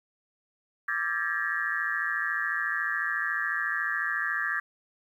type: tone cluster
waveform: sine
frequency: 1174 / 1338 / 1606 / 1720 / 1884 Hz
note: D6 / E6 / G6 / A6 / A#6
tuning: -1 / +25 / +41 / -40 / +18 cents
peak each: -35 / -39 / -31 / -31 / -34 dBFS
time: 0.88-4.6 s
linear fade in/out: 5 ms
effects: 10-bit